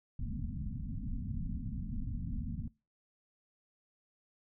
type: low-pass noise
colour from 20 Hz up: pink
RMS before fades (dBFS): -38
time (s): 0.19-2.68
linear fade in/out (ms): 5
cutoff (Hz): 260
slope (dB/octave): 96
effects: noise-tail reverb RT60 0.3 s tail -23 dB re dry